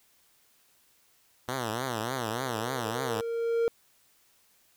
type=tone with vibrato; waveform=5% pulse; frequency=120 Hz; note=B2; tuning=49 cents flat; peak=-19 dBFS; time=1.48-3.21 s; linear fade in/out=5 ms; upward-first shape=triangle; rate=3.4 Hz; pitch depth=220 cents each way
type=tone with exponential growth; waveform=triangle; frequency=463.1 Hz; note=A#4; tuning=11 cents flat; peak=-20 dBFS; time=1.65-3.68 s; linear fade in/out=0 ms; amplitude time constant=440 ms
effects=white hiss -65 dBFS RMS until 4.76 s